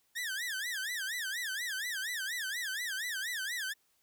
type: tone with vibrato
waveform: sawtooth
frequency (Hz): 1738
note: A6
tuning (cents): -22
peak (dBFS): -31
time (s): 0.15-3.74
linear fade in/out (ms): 20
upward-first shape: sine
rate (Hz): 4.2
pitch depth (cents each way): 240
effects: white hiss -73 dBFS RMS until 4.02 s

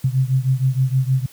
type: beating tone pair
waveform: sine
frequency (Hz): 128.8 / 135.2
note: C3 / C#3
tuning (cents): -27 / -43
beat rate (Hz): 6.4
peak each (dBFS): -17 / -19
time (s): 0.04-1.26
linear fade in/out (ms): 5
effects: white hiss -47 dBFS RMS until 1.32 s + high-pass 60 Hz 12 dB/octave

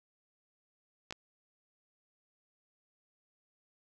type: clicks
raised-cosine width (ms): 0.2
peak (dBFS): -23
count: 2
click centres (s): 1.108 / 1.125
effects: none

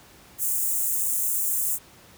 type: high-pass noise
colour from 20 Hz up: white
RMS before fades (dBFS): -25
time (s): 0.38-1.79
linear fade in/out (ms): 50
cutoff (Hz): 7000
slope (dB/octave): 48
effects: pink hiss -51 dBFS RMS until 2.17 s + high-pass 60 Hz 12 dB/octave

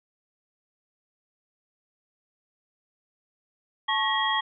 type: tone cluster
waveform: sine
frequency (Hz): 874 / 1100 / 1904 / 3274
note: A5 / C#6 / A#6 / G#7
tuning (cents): -12 / -14 / +36 / -25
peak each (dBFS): -28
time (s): 3.88-4.41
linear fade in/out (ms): 10
effects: none

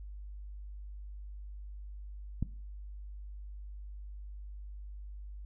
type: click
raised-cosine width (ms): 5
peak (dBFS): -19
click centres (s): 2.426
effects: noise-tail reverb RT60 0.4 s tail -18 dB re dry + added 50 Hz sine -42 dBFS peak until 5.45 s

